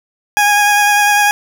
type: tone with vibrato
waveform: 20% pulse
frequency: 824 Hz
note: G#5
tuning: 14 cents flat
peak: -4 dBFS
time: 0.37-1.31 s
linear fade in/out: 0 ms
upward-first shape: triangle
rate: 10 Hz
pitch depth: 20 cents each way
effects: none